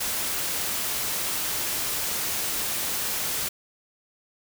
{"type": "noise", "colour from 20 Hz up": "white", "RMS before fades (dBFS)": -28, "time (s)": [0, 3.49], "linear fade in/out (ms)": 10, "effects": []}